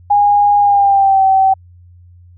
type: tone with pitch glide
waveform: sine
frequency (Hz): 819 to 768.6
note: G#5 to G5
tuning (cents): -24 to -34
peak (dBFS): -7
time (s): 0.1-1.54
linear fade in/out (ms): 10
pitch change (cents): -110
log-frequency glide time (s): 0.59-1.24
effects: added 88 Hz sine -39 dBFS peak until 2.37 s